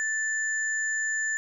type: tone pair together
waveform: sine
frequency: 1760 / 7103 Hz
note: A6 / A8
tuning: 0 / +15 cents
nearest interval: 2 octaves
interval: 2415 cents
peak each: -26 / -34 dBFS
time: 0-1.37 s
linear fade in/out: 0 ms
effects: none